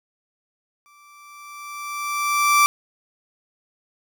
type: tone with exponential growth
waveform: 30% pulse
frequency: 1169 Hz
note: D6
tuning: 8 cents flat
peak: -9 dBFS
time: 0.86-2.66 s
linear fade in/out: 0 ms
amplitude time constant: 390 ms
effects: none